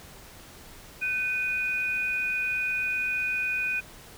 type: tone pair together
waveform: sine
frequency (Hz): 1523 / 2473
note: F#6 / D#7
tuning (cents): +50 / -11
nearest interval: minor sixth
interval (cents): 839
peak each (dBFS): -33 / -26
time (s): 1.01-3.81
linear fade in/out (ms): 20
effects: pink hiss -48 dBFS RMS until 4.17 s